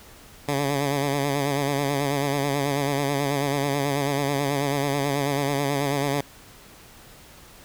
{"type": "tone with vibrato", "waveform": "10% pulse", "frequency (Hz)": 141.1, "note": "C#3", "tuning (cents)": 31, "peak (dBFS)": -14, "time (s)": [0.48, 6.21], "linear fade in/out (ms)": 5, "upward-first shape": "sine", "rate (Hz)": 9.2, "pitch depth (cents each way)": 55, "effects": ["pink hiss -48 dBFS RMS until 7.64 s"]}